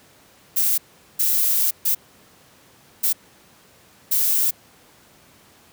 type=noise bursts at uneven times; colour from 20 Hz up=violet; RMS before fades=-19 dBFS; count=5; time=0.56-0.78 / 1.19-1.71 / 1.85-1.95 / 3.03-3.13 / 4.11-4.51 s; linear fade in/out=10 ms; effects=pink hiss -52 dBFS RMS until 5.72 s + high-pass 100 Hz 12 dB/octave